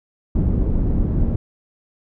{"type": "low-pass noise", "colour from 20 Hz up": "pink", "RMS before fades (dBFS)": -18, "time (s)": [0.35, 1.36], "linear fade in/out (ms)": 5, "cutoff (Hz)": 230, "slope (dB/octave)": 12, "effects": []}